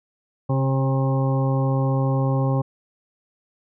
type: harmonic tone with a mistuned harmonic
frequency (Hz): 134.2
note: C3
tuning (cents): +44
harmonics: 1 / 2 / 3 / 4 / 6 / 7 / 8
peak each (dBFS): -19 / -27 / -32 / -28 / -32 / -38 / -34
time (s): 0.49-2.62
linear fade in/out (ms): 10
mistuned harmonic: 3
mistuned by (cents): -17
effects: none